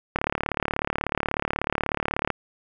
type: click train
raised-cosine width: 0.5 ms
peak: -8 dBFS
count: 79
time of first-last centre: 0.16-2.303 s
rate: 36.4 Hz
effects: none